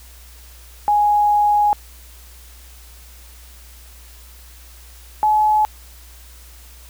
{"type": "tone pair in turn", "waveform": "sine", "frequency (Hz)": [830.6, 853], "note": ["G#5", "G#5"], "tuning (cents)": [0, 46], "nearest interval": "unison", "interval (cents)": 46, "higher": "second", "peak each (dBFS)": -12, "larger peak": "neither", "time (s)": [[0.88, 1.73], [5.23, 5.65]], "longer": "first", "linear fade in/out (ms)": 0, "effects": ["added 60 Hz sine -41 dBFS peak until 6.89 s", "white hiss -46 dBFS RMS until 6.89 s"]}